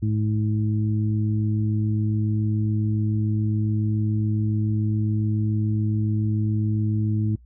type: harmonic tone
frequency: 107.1 Hz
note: A2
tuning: 46 cents flat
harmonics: 1 / 2 / 3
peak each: -21 / -27 / -31 dBFS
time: 0.02-7.36 s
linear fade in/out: 10 ms
effects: noise-tail reverb RT60 0.1 s tail -23 dB re dry + added 60 Hz sine -47 dBFS peak until 7.45 s